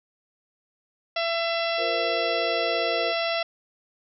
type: harmonic tone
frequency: 671 Hz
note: E5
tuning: 31 cents sharp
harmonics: 1 / 2 / 3 / 4 / 5 / 6 / 7 / 8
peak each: -26 / -33 / -33 / -32 / -34 / -37 / -39 / -37 dBFS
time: 1.16-3.43 s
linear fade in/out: 5 ms
type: chord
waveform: sine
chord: F suspended fourth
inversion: none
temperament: equal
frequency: 349.2 / 466.2 / 523.3 Hz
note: F4 / Bb4 / C5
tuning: 0 / 0 / 0 cents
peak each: -36 / -30 / -33 dBFS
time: 1.77-3.14 s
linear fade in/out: 50 ms
effects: none

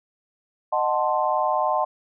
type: chord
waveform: sine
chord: D# diminished seventh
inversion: none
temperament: equal with one note detuned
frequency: 616.9 / 740 / 880 / 1046.5 Hz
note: D#5 / F#5 / A5 / C6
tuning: -15 / 0 / 0 / 0 cents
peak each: -25 dBFS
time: 0.72-1.85 s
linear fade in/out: 10 ms
effects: none

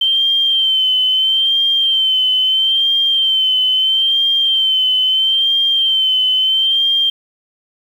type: tone with vibrato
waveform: sine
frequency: 3115 Hz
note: G7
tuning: 12 cents flat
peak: -11 dBFS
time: 0.01-7.1 s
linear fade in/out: 5 ms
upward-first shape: sine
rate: 0.76 Hz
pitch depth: 45 cents each way
effects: 7-bit

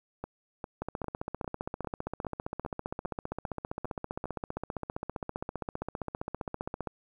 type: two click trains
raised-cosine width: 1 ms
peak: -22 / -20 dBFS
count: 11 / 93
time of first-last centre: 0.24-4.256 / 0.82-6.873 s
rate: 2.49 / 15.2 Hz
effects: 10-bit

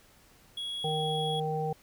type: tone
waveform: triangle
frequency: 3335 Hz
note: G#7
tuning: 7 cents sharp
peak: -32 dBFS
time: 0.57-1.4 s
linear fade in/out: 5 ms
type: harmonic tone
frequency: 155.56 Hz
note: D#3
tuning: in tune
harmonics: 1 / 3 / 5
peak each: -33 / -33 / -33 dBFS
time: 0.84-1.73 s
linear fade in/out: 5 ms
effects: pink hiss -60 dBFS RMS until 1.82 s

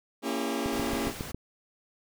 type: chord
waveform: sawtooth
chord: A# diminished seventh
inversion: none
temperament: just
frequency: 233.1 / 279.7 / 335.6 / 402.8 Hz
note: A#3 / C#4 / E4 / G4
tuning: 0 / +16 / +31 / +47 cents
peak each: -30 / -29 / -32 / -31 dBFS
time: 0.22-1.13 s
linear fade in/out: 50 ms
type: click train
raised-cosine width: 3 ms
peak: -20 dBFS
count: 6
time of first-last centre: 0.66-1.346 s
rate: 7.29 Hz
type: noise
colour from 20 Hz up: pink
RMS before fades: -40 dBFS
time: 0.72-1.32 s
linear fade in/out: 10 ms
effects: none

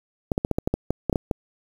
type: clicks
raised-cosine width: 2 ms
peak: -8 dBFS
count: 12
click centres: 0.318 / 0.379 / 0.449 / 0.513 / 0.585 / 0.675 / 0.74 / 0.906 / 1.097 / 1.128 / 1.158 / 1.312 s
effects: 7-bit

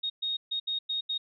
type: tone bursts at uneven times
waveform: sine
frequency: 3729 Hz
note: A#7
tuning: in tune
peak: -28 dBFS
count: 6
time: 0.03-0.1 / 0.22-0.37 / 0.51-0.6 / 0.67-0.79 / 0.89-1.01 / 1.09-1.18 s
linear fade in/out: 10 ms
effects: none

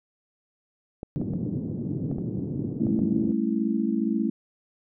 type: clicks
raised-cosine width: 2 ms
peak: -20 dBFS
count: 7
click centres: 1.031 / 1.215 / 1.336 / 2.114 / 2.184 / 2.868 / 2.991 s
type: band-pass noise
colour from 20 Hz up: pink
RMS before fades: -30 dBFS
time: 1.16-3.32 s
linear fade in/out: 0 ms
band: 120 to 320 Hz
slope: 24 dB/octave
type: chord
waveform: sine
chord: A dominant seventh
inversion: third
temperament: just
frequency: 198 / 220 / 275 / 330 Hz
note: G3 / A3 / C#4 / E4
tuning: +18 / 0 / -14 / +2 cents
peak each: -30 / -25 / -30 / -29 dBFS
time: 2.8-4.3 s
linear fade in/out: 5 ms
effects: none

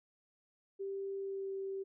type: tone with pitch glide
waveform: sine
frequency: 392 to 388.2 Hz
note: G4 to G4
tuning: 0 to -17 cents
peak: -37 dBFS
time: 0.79-1.84 s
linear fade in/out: 20 ms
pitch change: -17 cents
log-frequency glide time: 1.18-1.53 s
effects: none

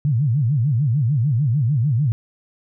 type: tone with vibrato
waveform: sine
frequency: 130.7 Hz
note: C3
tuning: 1 cent flat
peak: -15 dBFS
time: 0.05-2.12 s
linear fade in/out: 0 ms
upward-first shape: sine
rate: 6.7 Hz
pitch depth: 290 cents each way
effects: none

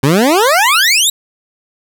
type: exponential sweep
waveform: 20% pulse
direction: up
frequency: 127.4 to 3951 Hz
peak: -3 dBFS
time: 0.03-1.1 s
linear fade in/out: 5 ms
effects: none

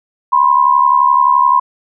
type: tone pair together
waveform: sine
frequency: 986 / 1057.6 Hz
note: B5 / C6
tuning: -3 / +18 cents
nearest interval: minor second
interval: 121 cents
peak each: -10 dBFS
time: 0.32-1.6 s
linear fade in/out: 10 ms
effects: none

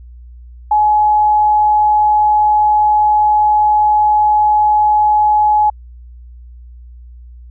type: tone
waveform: sine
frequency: 845 Hz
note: G#5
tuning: 30 cents sharp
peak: -8 dBFS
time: 0.71-5.7 s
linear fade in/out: 5 ms
effects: added 60 Hz sine -33 dBFS peak until 7.5 s

